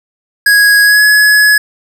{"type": "tone with pitch glide", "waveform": "square", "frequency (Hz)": [1658, 1691.9], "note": ["G#6", "G#6"], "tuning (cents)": [-3, 32], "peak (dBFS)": -5, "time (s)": [0.46, 1.58], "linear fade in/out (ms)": 5, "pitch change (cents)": 35, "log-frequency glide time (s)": [0.83, 1.03], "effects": []}